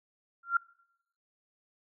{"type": "tone with exponential growth", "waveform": "sine", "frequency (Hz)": 1382, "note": "F6", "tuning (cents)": -19, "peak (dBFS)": -19, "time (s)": [0.43, 0.57], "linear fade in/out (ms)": 5, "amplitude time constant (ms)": 30, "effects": ["noise-tail reverb RT60 0.8 s tail -25 dB re dry"]}